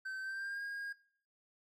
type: tone with pitch glide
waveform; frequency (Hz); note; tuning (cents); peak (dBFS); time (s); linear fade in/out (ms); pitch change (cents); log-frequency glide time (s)
triangle; 1542 to 1627.1; G6 to G#6; -29 to -36; -37; 0.05-0.93; 10; +93; 0.21-0.62
effects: noise-tail reverb RT60 0.5 s tail -17 dB re dry + AAC 48 kbps